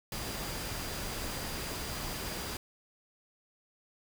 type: tone in noise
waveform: sine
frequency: 4800 Hz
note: D8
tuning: 37 cents sharp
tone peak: -48 dBFS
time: 0.12-2.57 s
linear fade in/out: 2 ms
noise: pink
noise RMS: -38 dBFS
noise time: 0.12-2.57 s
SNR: -13 dB
effects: none